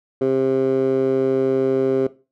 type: tone with band-pass filter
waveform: 15% pulse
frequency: 132.7 Hz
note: C3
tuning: 25 cents sharp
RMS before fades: -19 dBFS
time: 0.21-2.07 s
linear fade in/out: 5 ms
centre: 400 Hz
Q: 2.2
effects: noise-tail reverb RT60 0.3 s tail -17 dB re dry